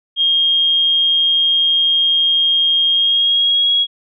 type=tone with pitch glide; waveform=sine; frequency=3234 to 3312 Hz; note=G#7 to G#7; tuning=-47 to -5 cents; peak=-11 dBFS; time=0.16-3.87 s; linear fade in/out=50 ms; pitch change=+42 cents; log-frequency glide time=2.9-3.71 s; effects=none